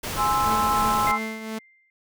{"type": "noise", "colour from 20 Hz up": "pink", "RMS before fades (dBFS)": -30, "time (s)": [0.03, 1.12], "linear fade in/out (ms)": 10}
{"type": "chord", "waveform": "sine", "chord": "Ab augmented", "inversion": "none", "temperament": "equal", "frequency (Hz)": [830.6, 1046.5, 1318.5], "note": ["Ab5", "C6", "E6"], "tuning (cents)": [0, 0, 0], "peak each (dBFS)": -24, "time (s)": [0.16, 1.19], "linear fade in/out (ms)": 50}
{"type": "tone with tremolo", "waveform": "sawtooth", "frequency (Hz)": 220.2, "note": "A3", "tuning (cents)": 2, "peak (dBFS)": -24, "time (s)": [0.45, 1.59], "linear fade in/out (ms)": 10, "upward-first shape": "triangle", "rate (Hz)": 2.9, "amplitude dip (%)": 60}
{"type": "tone with exponential decay", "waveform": "sine", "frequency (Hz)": 2093, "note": "C7", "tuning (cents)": 0, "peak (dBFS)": -24, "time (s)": [1.07, 1.9], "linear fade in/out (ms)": 1, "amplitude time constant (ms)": 180}
{"effects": []}